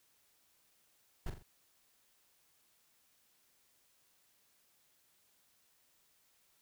brown noise with echo, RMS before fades -36 dBFS, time 1.26-1.3 s, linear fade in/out 5 ms, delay 42 ms, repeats 3, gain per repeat -7 dB, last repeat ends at 1.426 s, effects white hiss -72 dBFS RMS until 6.61 s

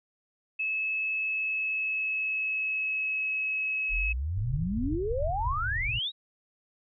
sine tone with pitch glide, 2595 to 2571 Hz, E7 to E7, -28 to -44 cents, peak -27 dBFS, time 0.59-4.13 s, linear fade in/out 10 ms, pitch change -16 cents, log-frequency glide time 1.14-3.31 s
sine exponential sweep, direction up, 35 to 3915 Hz, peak -28 dBFS, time 3.89-6.12 s, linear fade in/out 50 ms
pink low-pass noise, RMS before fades -33 dBFS, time 4.37-5.99 s, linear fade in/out 5 ms, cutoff 130 Hz, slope 96 dB/octave
effects none

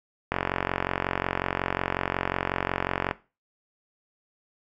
click train, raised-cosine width 0.5 ms, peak -9 dBFS, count 128, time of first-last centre 0.32-3.111 s, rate 45.5 Hz, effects noise-tail reverb RT60 0.3 s tail -17 dB re dry

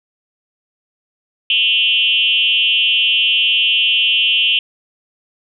sine tone with frequency modulation, 2960 Hz, F#7, in tune, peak -11 dBFS, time 1.5-4.59 s, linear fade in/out 2 ms, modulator 241 Hz, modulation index 1.3, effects none

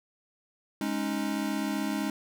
square chord, Ab suspended fourth, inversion none, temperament equal with one note detuned, 207.7 / 275.4 / 311.1 Hz, Ab3 / Db4 / Eb4, 0 / -11 / 0 cents, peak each -33 / -34 / -34 dBFS, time 0.81-2.1 s, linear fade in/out 2 ms, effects none

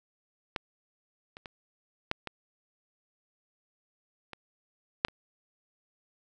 clicks, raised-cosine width 0.3 ms, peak -15 / -28 / -25 / -12 / -20 / -25 / -6 / -29 dBFS, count 8, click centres 0.562 / 1.369 / 1.458 / 2.114 / 2.273 / 4.333 / 5.049 / 5.084 s, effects none

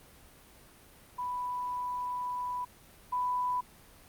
sine tone pair in turn, 990 / 993.4 Hz, B5 / B5, +4 / +10 cents, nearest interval unison, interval 6 cents, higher second, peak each -32 / -28 dBFS, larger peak second, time 1.18-2.65 / 3.12-3.61 s, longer first, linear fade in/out 10 ms, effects pink hiss -56 dBFS RMS until 4.08 s + Opus 32 kbps

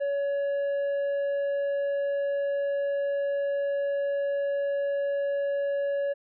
sine tone with tanh clipping, 563 Hz, C#5, 27 cents sharp, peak -26 dBFS, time 0-6.14 s, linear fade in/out 20 ms, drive 5 dB, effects none

